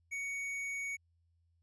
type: tone with tanh clipping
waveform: triangle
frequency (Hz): 2235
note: C#7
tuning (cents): +14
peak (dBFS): -38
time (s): 0.11-0.97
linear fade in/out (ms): 20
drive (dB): 14
effects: added 84 Hz sine -70 dBFS peak until 1.62 s + resampled to 24000 Hz